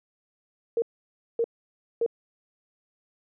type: tone bursts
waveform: sine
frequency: 463.5 Hz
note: A#4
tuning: 10 cents flat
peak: -21 dBFS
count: 3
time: 0.77-2.063 s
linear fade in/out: 2 ms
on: 51 ms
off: 570 ms
effects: none